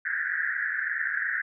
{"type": "band-pass noise", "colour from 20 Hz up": "pink", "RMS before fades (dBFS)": -29, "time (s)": [0.05, 1.42], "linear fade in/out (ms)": 10, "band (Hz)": [1500, 1900], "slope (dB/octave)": 96, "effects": []}